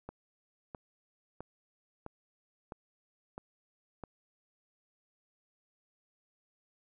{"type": "click train", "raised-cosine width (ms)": 1, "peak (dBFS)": -28, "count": 7, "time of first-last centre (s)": [0.09, 4.037], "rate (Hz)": 1.52, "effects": []}